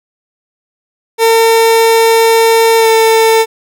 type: tone with pitch glide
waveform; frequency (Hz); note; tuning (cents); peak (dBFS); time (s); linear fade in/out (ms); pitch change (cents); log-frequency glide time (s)
30% pulse; 453.7 to 447.7; A#4 to A4; -47 to +30; -3; 1.18-3.46; 50; -23; 2.78-2.87
effects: none